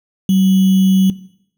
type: tone with sample-and-hold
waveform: sine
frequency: 190 Hz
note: F#3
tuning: 46 cents sharp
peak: -9 dBFS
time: 0.29-1.1 s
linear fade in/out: 2 ms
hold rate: 3150 Hz
effects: noise-tail reverb RT60 0.7 s tail -17 dB re dry